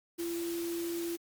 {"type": "tone in noise", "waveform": "sine", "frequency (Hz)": 340, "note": "F4", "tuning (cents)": -46, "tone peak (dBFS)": -33, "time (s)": [0.18, 1.17], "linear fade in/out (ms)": 20, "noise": "white", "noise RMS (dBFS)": -44, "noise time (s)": [0.18, 1.17], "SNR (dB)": 8, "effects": ["Opus 48 kbps"]}